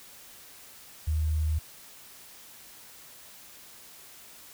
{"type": "tone with sample-and-hold", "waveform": "sine", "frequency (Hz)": 77.78, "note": "D#2", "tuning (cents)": 0, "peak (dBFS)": -24, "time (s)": [1.07, 1.59], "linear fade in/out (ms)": 10, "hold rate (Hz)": 8820, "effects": ["white hiss -50 dBFS RMS until 4.53 s"]}